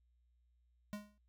square tone with exponential decay, 207.7 Hz, G#3, in tune, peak -39 dBFS, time 0.93-1.18 s, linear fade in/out 0 ms, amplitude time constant 53 ms, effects noise-tail reverb RT60 0.1 s tail -18 dB re dry + added 60 Hz sine -70 dBFS peak until 1.28 s

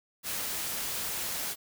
white noise, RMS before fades -34 dBFS, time 0.23-1.56 s, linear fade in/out 50 ms, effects none

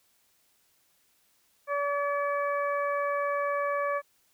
harmonic tone, 572 Hz, D5, 46 cents flat, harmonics 1 / 2 / 3 / 4, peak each -29 / -30 / -36 / -41 dBFS, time 1.67-4.02 s, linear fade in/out 50 ms, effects white hiss -68 dBFS RMS until 4.33 s

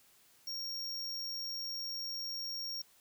square tone, 5560 Hz, F8, 9 cents flat, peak -38 dBFS, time 0.47-2.82 s, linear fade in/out 5 ms, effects white hiss -65 dBFS RMS until 3 s

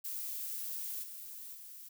violet noise with level steps, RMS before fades -40 / -47 / -50 dBFS, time 0.04-1.89 s, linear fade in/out 10 ms, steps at 1.02 / 1.53 s, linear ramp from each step 20 ms, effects none

